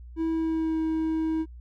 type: tone with pitch glide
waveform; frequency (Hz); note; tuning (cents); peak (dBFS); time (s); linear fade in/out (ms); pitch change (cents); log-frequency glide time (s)
triangle; 325 to 319.2; E4 to D#4; -24 to +44; -22; 0.16-1.46; 50; -32; 0.29-0.79
effects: added 60 Hz sine -41 dBFS peak until 1.6 s